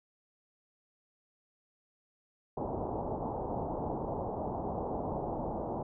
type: low-pass noise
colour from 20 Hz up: white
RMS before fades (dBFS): -36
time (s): 2.57-5.83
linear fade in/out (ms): 5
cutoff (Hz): 900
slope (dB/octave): 48
effects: none